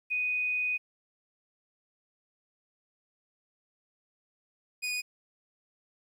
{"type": "tone pair in turn", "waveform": ["sine", "sawtooth"], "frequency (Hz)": [2489, 2473], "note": ["D#7", "D#7"], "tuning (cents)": [0, -11], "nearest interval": "unison", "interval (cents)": 11, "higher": "first", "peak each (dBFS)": -27, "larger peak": "neither", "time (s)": [[0.1, 0.78], [4.82, 5.02]], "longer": "first", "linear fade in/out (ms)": 20, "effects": ["low-pass 12000 Hz 12 dB/octave", "11-bit"]}